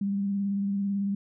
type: tone with vibrato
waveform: sine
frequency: 199.1 Hz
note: G3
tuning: 27 cents sharp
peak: -25 dBFS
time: 0.01-1.15 s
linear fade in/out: 5 ms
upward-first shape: square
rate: 18 Hz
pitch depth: 19 cents each way
effects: none